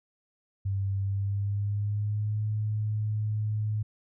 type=tone with pitch glide; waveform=sine; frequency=98 to 106.87 Hz; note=G2 to A2; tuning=0 to -50 cents; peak=-26 dBFS; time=0.65-3.83 s; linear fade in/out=10 ms; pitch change=+150 cents; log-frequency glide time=1.01-2.44 s; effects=none